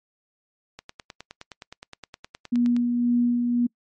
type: click train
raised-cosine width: 0.2 ms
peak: -21 dBFS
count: 20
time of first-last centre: 0.79-2.765 s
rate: 9.62 Hz
type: tone with tremolo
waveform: sine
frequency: 241 Hz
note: B3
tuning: 42 cents flat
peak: -17 dBFS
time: 2.52-3.67 s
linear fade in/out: 10 ms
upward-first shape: sine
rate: 1.9 Hz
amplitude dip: 35%
effects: noise-tail reverb RT60 0.1 s tail -26 dB re dry + MP3 48 kbps